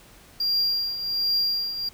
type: tone with tremolo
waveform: triangle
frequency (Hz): 4770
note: D8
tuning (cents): +26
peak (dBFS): -18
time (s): 0.4-1.89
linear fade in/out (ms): 5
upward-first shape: triangle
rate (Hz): 1.3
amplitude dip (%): 70
effects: pink hiss -51 dBFS RMS until 1.93 s